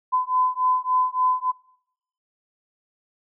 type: beating tone pair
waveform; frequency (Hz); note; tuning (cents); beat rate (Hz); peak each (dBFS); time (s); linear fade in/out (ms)
sine; 1012 / 1015.5; B5 / B5; +42 / +48; 3.5; -22; 0.12-1.52; 20
effects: noise-tail reverb RT60 0.8 s tail -24 dB re dry